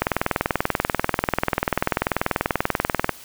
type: click train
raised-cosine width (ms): 0.5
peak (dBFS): -3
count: 64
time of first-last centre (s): 0.02-3.093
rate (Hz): 20.5
effects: white hiss -43 dBFS RMS until 3.24 s